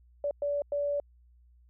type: tone bursts at uneven times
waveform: sine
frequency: 576 Hz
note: D5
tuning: 34 cents flat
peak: -27 dBFS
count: 3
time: 0.24-0.31 / 0.42-0.62 / 0.72-1 s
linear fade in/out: 2 ms
effects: added 60 Hz sine -57 dBFS peak until 1.69 s